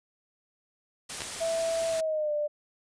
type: noise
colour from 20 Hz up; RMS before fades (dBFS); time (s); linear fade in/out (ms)
white; -36; 1.09-2.01; 10
type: clicks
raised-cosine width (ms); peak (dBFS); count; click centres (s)
0.2; -17; 2; 1.206 / 1.219
type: tone with pitch glide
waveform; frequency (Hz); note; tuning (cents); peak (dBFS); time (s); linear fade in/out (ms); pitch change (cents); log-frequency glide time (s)
sine; 659.3 to 594.2; E5 to D5; 0 to +20; -26; 1.4-2.48; 20; -180; 1.89-2.33
effects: resampled to 22050 Hz